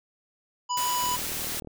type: harmonic tone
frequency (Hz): 987.8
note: B5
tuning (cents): 0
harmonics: 1 / 3 / 5 / 7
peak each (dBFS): -26 / -36 / -39 / -35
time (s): 0.69-1.17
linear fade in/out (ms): 20
type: noise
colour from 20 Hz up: white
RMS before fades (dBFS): -32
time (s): 0.77-1.6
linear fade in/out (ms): 2
type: click train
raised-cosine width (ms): 2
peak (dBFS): -28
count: 26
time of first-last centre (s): 1.04-1.673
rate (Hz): 39.5
effects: none